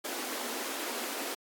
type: high-pass noise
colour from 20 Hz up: pink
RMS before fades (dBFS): -37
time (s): 0.04-1.35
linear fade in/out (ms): 10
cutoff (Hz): 230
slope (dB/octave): 96
effects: AAC 64 kbps